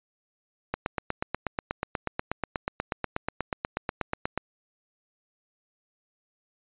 click train, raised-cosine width 0.5 ms, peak -12 dBFS, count 31, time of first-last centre 0.74-4.376 s, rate 8.25 Hz, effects resampled to 8000 Hz

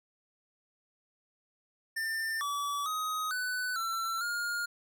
square tone with pitch steps, 1794 / 1147 / 1258 / 1497 / 1346 / 1419 Hz, A6 / D6 / D#6 / F#6 / E6 / F6, +33 / -41 / +19 / +20 / +36 / +27 cents, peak -32 dBFS, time 1.96-4.66 s, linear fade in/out 10 ms, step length 450 ms, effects none

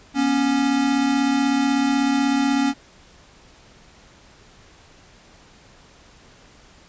square tone pair together, 241 / 277.2 Hz, B3 / C#4, -42 / 0 cents, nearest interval major second, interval 242 cents, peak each -24 / -19 dBFS, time 0.14-2.74 s, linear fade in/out 50 ms, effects pink hiss -50 dBFS RMS until 6.88 s + resampled to 16000 Hz

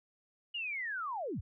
sine linear sweep, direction down, 2911 to 45 Hz, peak -35 dBFS, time 0.54-1.41 s, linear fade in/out 10 ms, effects none

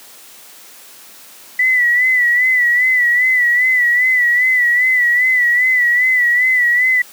sine tone with vibrato, 1975.5 Hz, B6, in tune, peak -10 dBFS, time 1.59-7.02 s, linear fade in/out 5 ms, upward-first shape sine, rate 2.5 Hz, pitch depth 60 cents each way, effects white hiss -40 dBFS RMS until 7.12 s + high-pass 200 Hz 12 dB/octave

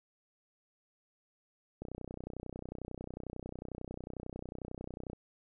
click train, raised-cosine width 2 ms, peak -28 dBFS, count 104, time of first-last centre 1.82-5.132 s, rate 31.1 Hz, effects none

